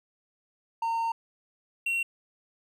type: tone pair in turn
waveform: triangle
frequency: 915 / 2734 Hz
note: A#5 / F7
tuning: -32 / -37 cents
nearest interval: octave + perfect fifth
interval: 1895 cents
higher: second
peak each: -24 dBFS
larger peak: neither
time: 0.82-1.12 / 1.86-2.03 s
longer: first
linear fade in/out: 5 ms
effects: none